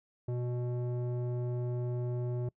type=tone with low-pass filter; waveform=square; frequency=122.6 Hz; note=B2; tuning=12 cents flat; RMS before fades=-34 dBFS; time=0.28-2.49 s; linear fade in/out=5 ms; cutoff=510 Hz; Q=1.3; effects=noise-tail reverb RT60 0.1 s tail -25 dB re dry